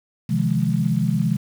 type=chord; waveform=sine; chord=F minor seventh; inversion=second; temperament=just; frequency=130.96 / 157.15 / 174.61 / 209.5 Hz; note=C3 / Eb3 / F3 / Ab3; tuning=+2 / +18 / 0 / +15 cents; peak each=-23 dBFS; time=0.29-1.37 s; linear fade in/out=10 ms; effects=7-bit